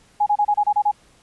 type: tone bursts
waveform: sine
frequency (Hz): 830.6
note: G#5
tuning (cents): 0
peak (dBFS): -14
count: 8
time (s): 0.2-0.915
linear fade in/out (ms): 10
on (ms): 64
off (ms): 29
effects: pink hiss -55 dBFS RMS until 1.22 s + resampled to 24000 Hz